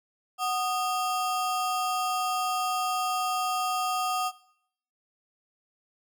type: ring-modulated tone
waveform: square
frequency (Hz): 989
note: B5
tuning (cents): +2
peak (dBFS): -23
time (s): 0.38-4.32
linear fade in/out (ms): 50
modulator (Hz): 248
effects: noise-tail reverb RT60 0.7 s tail -19 dB re dry + MP3 96 kbps